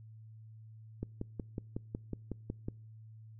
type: click train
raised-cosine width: 3 ms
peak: -24 dBFS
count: 10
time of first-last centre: 1.03-2.684 s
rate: 5.44 Hz
effects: noise-tail reverb RT60 0.6 s tail -26 dB re dry + added 110 Hz sine -50 dBFS peak until 3.39 s